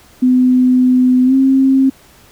sine tone with pitch glide, 253.2 to 266.9 Hz, B3 to C4, +43 to +35 cents, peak -7 dBFS, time 0.22-1.9 s, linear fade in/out 10 ms, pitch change +92 cents, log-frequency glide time 1.25-1.34 s, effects pink hiss -45 dBFS RMS until 2.31 s

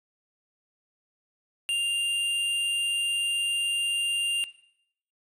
sine tone pair together, 2796 / 8877 Hz, F7 / C#9, +1 / +1 cents, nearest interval octave + minor sixth, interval 2000 cents, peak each -23 / -32 dBFS, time 1.69-4.44 s, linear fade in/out 0 ms, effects noise-tail reverb RT60 0.7 s tail -17 dB re dry + tanh soft clip ceiling -21 dBFS

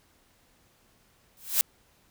blue noise with exponential growth, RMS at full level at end -19 dBFS, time 1.37-1.61 s, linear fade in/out 0 ms, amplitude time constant 51 ms, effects pink hiss -64 dBFS RMS until 2.1 s

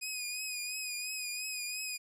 15% pulse tone with vibrato, 2489 Hz, D#7, in tune, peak -29 dBFS, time 0.01-1.98 s, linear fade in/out 20 ms, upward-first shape triangle, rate 2.9 Hz, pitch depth 53 cents each way, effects none

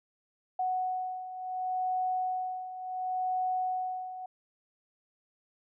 sine beating tone pair, 740 / 740.7 Hz, F#5 / F#5, 0 / +2 cents, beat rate 0.7 Hz, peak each -36 / -31 dBFS, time 0.59-4.26 s, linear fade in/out 5 ms, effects none

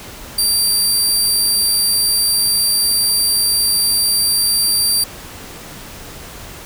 20% pulse tone, 4699 Hz, D8, in tune, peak -7 dBFS, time 0.38-5.04 s, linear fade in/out 5 ms, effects pink hiss -34 dBFS RMS until 6.65 s

